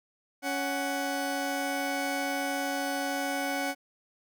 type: tone pair together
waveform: 20% pulse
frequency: 278.7 / 743 Hz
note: C#4 / F#5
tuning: +9 / +7 cents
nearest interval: octave + perfect fourth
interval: 1698 cents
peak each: -27 dBFS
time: 0.42-3.75 s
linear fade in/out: 50 ms
effects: none